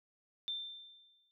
sine tone with exponential decay, 3570 Hz, A7, 24 cents sharp, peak -34 dBFS, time 0.48-1.31 s, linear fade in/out 0 ms, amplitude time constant 180 ms, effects none

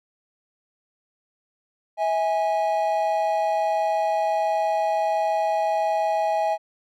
triangle tone pair together, 648 / 826.6 Hz, E5 / G#5, -30 / -8 cents, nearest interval major third, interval 422 cents, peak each -21 dBFS, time 1.97-6.58 s, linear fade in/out 50 ms, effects none

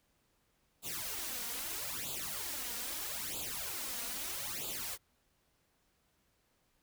white noise with flanger, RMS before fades -40 dBFS, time 0.82-4.98 s, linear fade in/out 50 ms, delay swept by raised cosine 0.26 to 4.26 ms, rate 0.78 Hz, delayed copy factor +0.85, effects pink hiss -75 dBFS RMS until 6.82 s

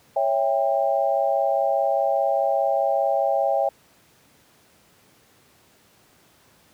sine chord, C# diminished, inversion none, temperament equal with one note detuned, 554.4 / 659.3 / 796.8 Hz, C#5 / E5 / G5, 0 / 0 / +28 cents, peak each -23 dBFS, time 0.16-3.69 s, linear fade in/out 5 ms, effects pink hiss -57 dBFS RMS until 6.73 s + high-pass 100 Hz 12 dB/octave

